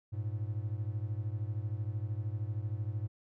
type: beating tone pair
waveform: triangle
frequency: 102.1 / 115.1 Hz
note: G#2 / A#2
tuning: -29 / -22 cents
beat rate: 13 Hz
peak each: -33 / -36 dBFS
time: 0.12-3.08 s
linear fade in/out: 20 ms
effects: none